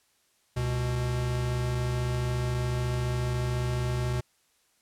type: tone pair together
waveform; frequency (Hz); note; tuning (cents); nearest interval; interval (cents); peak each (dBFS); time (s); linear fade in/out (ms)
square; 69.3 / 123.48; C#2 / B2; 0 / 0; minor seventh; 1000; -34 / -28; 0.56-4.21; 10
effects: white hiss -68 dBFS RMS until 4.81 s + low-pass 11000 Hz 12 dB/octave